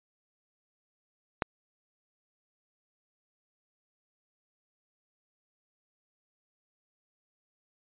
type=click; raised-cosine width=0.5 ms; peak=-11 dBFS; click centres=1.422 s; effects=resampled to 8000 Hz